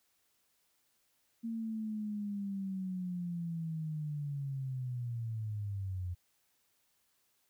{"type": "linear sweep", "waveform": "sine", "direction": "down", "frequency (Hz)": [230, 87.31], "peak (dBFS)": -35, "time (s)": [1.43, 6.15], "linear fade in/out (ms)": 20, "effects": ["white hiss -75 dBFS RMS until 7.49 s"]}